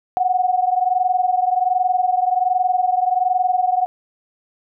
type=tone pair together; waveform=sine; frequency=727.7 / 749 Hz; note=F#5 / F#5; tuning=-29 / +21 cents; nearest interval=unison; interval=50 cents; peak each=-17 / -19 dBFS; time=0.17-3.86 s; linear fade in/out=0 ms; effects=none